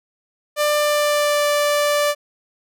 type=tone with pitch glide; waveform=sawtooth; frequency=594 to 586.2 Hz; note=D5 to D5; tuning=+20 to -3 cents; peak=-12 dBFS; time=0.56-2.15 s; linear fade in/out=50 ms; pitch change=-23 cents; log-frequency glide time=0.76-1.47 s; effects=none